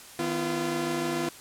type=tone cluster; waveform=sawtooth; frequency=158 / 250.6 / 343.1 Hz; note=D#3 / B3 / F4; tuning=+27 / +25 / -31 cents; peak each=-32 / -29 / -25 dBFS; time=0.19-1.29 s; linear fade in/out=2 ms; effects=white hiss -47 dBFS RMS until 1.4 s + low-pass 12000 Hz 12 dB/octave